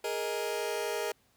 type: chord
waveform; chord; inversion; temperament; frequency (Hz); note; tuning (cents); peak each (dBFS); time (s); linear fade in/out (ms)
sawtooth; Ab suspended second; none; just; 415.3 / 467.2 / 623; Ab4 / Bb4 / Eb5; 0 / +4 / +2; -31 / -31 / -33; 0.04-1.12; 5
effects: pink hiss -68 dBFS RMS until 1.36 s + high-pass 60 Hz 12 dB/octave